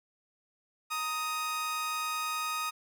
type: tone pair together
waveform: sawtooth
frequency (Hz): 925.7 / 1251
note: A#5 / D#6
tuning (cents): -12 / +9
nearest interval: perfect fourth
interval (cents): 521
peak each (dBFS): -38 / -28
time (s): 0.9-2.71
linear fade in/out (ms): 20
effects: none